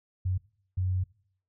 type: tone bursts at uneven times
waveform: sine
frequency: 92.5 Hz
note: F#2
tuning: in tune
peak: -25 dBFS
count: 2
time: 0.25-0.38 / 0.77-1.04 s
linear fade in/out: 10 ms
effects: noise-tail reverb RT60 0.6 s tail -22 dB re dry